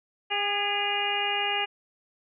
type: harmonic tone with a mistuned harmonic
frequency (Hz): 406.3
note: G#4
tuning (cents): -38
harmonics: 1 / 2 / 3 / 4 / 5 / 6 / 7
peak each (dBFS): -36 / -30 / -38 / -36 / -35 / -32 / -29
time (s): 0.3-1.66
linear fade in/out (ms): 20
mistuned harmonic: 4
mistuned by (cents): +41
effects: none